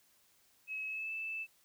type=tone with pitch glide; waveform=sine; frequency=2569 to 2635 Hz; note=E7 to E7; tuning=-45 to -1 cents; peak=-37 dBFS; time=0.67-1.47 s; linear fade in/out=50 ms; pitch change=+44 cents; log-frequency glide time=0.87-1.12 s; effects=white hiss -69 dBFS RMS until 1.64 s